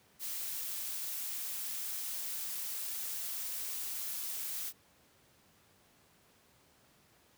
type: noise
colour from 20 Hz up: blue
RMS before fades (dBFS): -39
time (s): 0.19-4.73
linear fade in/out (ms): 50
effects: pink hiss -66 dBFS RMS until 7.37 s + high-pass 80 Hz 12 dB/octave